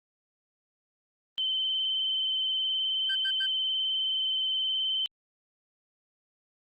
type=tone with vibrato; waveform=sine; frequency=3081 Hz; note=G7; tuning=31 cents flat; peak=-26 dBFS; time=1.38-5.06 s; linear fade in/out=0 ms; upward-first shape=triangle; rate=19 Hz; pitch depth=28 cents each way
type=tone bursts; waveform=triangle; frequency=1563 Hz; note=G6; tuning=6 cents flat; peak=-31 dBFS; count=3; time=3.09-3.465 s; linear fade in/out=10 ms; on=65 ms; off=90 ms
effects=Opus 32 kbps